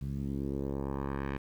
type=tone with low-pass filter sweep; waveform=10% pulse; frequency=68.7 Hz; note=C#2; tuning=15 cents flat; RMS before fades=-35 dBFS; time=0.01-1.38 s; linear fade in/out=10 ms; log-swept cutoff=140 to 2300 Hz; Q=1.5; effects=10-bit